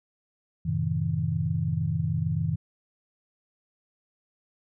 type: chord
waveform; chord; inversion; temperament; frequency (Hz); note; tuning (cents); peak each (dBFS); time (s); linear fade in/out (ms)
sine; F# diminished seventh; none; just; 92.5 / 111 / 133.2 / 159.84; F#2 / A2 / C3 / Eb3; 0 / +16 / +31 / +47; -31 / -32 / -31 / -27; 0.65-2.56; 10
effects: none